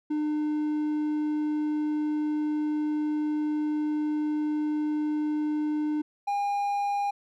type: tone pair in turn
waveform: triangle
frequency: 302 / 810 Hz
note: D4 / G#5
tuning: +48 / -43 cents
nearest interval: octave + perfect fourth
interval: 1709 cents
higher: second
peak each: -23 dBFS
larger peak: neither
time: 0.1-6.02 / 6.27-7.11 s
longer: first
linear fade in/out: 10 ms
effects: none